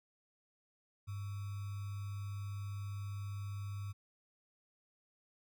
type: tone with sample-and-hold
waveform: sine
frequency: 100 Hz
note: G2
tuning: 35 cents sharp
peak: -39 dBFS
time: 1.07-3.93 s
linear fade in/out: 20 ms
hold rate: 1225 Hz
effects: none